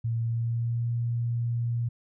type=tone with pitch glide; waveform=sine; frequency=115.2 to 118.17 Hz; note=A#2 to A#2; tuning=-20 to +24 cents; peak=-25 dBFS; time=0.04-1.89 s; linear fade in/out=10 ms; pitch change=+44 cents; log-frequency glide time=0.2-0.87 s; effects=none